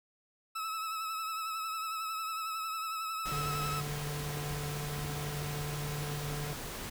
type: tone with vibrato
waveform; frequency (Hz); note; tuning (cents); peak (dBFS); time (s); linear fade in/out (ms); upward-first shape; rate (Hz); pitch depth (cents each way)
40% pulse; 1300; E6; -24; -34; 0.55-3.81; 10; triangle; 11; 39
type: noise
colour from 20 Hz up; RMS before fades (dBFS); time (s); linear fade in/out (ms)
pink; -41; 3.25-6.9; 10
type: tone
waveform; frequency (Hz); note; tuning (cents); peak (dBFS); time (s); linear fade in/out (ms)
square; 146.83; D3; 0; -37; 3.32-6.53; 2
effects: none